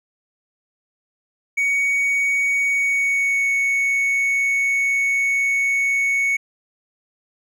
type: tone with pitch glide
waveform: triangle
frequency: 2241 to 2219 Hz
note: C#7 to C#7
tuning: +18 to +1 cents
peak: -15 dBFS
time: 1.57-6.37 s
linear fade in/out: 10 ms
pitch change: -17 cents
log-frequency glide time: 2.67-3.49 s
effects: none